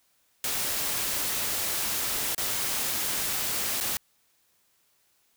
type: noise with dropouts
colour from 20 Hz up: white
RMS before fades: -29 dBFS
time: 0.44-3.97 s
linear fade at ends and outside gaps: 1 ms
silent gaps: 2.348-2.379 / 3.803-3.809 s
effects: white hiss -68 dBFS RMS until 5.36 s